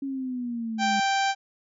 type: exponential sweep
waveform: sine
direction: down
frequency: 277.2 to 205.5 Hz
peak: -28 dBFS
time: 0.02-1 s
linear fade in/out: 5 ms
type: harmonic tone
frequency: 784 Hz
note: G5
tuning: in tune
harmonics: 1 / 2 / 3 / 4 / 5 / 6 / 7 / 8 / 9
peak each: -23 / -29 / -33 / -35 / -37 / -39 / -40 / -41 / -42 dBFS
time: 0.78-1.35 s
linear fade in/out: 50 ms
effects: none